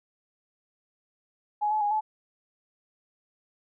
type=tone with pitch steps; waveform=sine; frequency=837 / 858 / 825 / 862 Hz; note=G#5 / A5 / G#5 / A5; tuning=+13 / -44 / -12 / -36 cents; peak=-23 dBFS; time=1.61-2.01 s; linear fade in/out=20 ms; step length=100 ms; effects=none